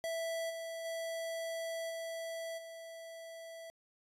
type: tone with level steps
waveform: square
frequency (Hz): 659.3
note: E5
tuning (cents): 0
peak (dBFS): -36 / -41 / -38 / -40 / -47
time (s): 0.04-3.7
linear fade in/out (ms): 0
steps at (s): 0.49 / 0.84 / 1.89 / 2.57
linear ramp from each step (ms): 20
effects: resampled to 32000 Hz

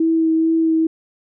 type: tone with vibrato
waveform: sine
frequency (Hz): 323.9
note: E4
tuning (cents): -30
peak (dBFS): -13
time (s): 0-0.87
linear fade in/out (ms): 5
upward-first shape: sine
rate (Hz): 2.3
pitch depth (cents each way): 13
effects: none

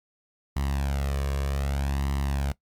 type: tone with flanger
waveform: sawtooth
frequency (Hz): 69.3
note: C#2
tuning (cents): 0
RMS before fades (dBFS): -27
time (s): 0.56-2.52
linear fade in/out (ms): 5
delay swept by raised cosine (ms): 1 to 1.79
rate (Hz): 0.64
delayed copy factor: +0.65
effects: noise-tail reverb RT60 0.1 s tail -19 dB re dry + MP3 96 kbps

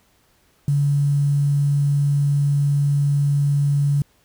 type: tone with quantisation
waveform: sine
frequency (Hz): 142.9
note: D3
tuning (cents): -47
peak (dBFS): -15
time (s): 0.68-4.02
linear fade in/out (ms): 2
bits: 7
effects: pink hiss -60 dBFS RMS until 4.24 s

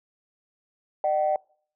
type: tone pair together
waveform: sine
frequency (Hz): 604.8 / 762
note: D#5 / G5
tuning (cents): -49 / -49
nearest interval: major third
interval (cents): 400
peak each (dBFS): -23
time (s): 1.04-1.36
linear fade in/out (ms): 2
effects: noise-tail reverb RT60 0.5 s tail -25 dB re dry + tanh soft clip ceiling -14 dBFS

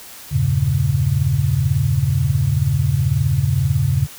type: chord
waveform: sine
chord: E diminished seventh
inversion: none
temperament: equal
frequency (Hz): 82.41 / 98 / 116.54 / 138.59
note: E2 / G2 / Bb2 / Db3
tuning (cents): 0 / 0 / 0 / 0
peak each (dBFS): -23 / -21 / -21 / -17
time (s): 0.31-4.07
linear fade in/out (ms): 20
effects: white hiss -38 dBFS RMS until 4.18 s

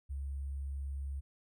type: tone with sample-and-hold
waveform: sine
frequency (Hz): 69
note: C#2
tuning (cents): -7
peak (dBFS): -36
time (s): 0.09-1.21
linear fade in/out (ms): 20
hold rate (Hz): 8820
effects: none

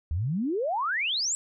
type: exponential sweep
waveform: sine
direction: up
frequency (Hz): 72.6 to 7960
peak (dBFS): -25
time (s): 0.11-1.35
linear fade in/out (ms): 0
effects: none

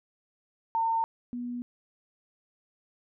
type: tone pair in turn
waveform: sine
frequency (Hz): 907 / 243.2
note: A#5 / B3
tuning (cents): -48 / -26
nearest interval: octave + major seventh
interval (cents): 2278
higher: first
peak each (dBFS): -24 / -32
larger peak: first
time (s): 0.75-1.04 / 1.33-1.62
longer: neither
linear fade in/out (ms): 0
effects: none

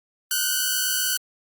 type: tone pair together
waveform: 5% pulse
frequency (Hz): 1465 / 1533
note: F#6 / G6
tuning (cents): -18 / -39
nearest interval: minor second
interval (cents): 79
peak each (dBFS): -13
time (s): 0.31-1.17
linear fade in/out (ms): 2
effects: Opus 32 kbps

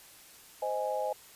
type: chord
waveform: sine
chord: Ab major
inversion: first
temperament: just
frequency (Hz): 519.1 / 623 / 830.6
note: C5 / Eb5 / Ab5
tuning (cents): -14 / +2 / 0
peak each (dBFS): -34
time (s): 0.62-1.13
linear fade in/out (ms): 5
effects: white hiss -54 dBFS RMS until 1.35 s + resampled to 32000 Hz

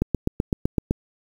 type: click train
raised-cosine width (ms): 3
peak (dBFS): -7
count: 8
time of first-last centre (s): 0.02-0.909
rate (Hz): 7.87
effects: 7-bit

